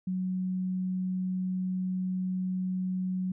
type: tone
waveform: sine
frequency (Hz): 185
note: F#3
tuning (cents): 0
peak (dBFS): -28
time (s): 0.07-3.32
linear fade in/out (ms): 5
effects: none